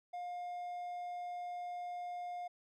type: tone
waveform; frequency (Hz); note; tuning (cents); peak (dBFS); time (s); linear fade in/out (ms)
triangle; 710; F5; +28; -38; 0.13-2.48; 10
effects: none